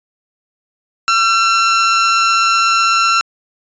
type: tone with amplitude modulation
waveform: sawtooth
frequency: 1354 Hz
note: E6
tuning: 46 cents sharp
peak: -5 dBFS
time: 1.08-3.21 s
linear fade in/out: 0 ms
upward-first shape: sine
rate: 202 Hz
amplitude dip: 35%
effects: resampled to 16000 Hz